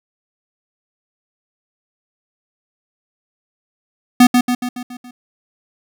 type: tone with echo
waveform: square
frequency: 246.9 Hz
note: B3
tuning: in tune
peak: -5 dBFS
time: 4.2-4.27 s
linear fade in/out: 5 ms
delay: 140 ms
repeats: 6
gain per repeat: -5 dB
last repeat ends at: 5.11 s
effects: none